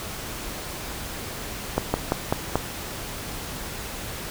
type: slowing click train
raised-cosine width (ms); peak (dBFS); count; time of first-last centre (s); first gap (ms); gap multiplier
1; -6; 5; 1.78-2.556; 160; 1.13
effects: pink hiss -34 dBFS RMS until 4.3 s